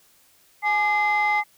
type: tone cluster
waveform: sine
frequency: 840 / 1197 / 2067 Hz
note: G#5 / D6 / C7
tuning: +19 / +33 / -22 cents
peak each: -20 / -29 / -20 dBFS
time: 0.62-1.44 s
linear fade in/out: 50 ms
effects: tanh soft clip ceiling -14 dBFS + white hiss -58 dBFS RMS until 1.57 s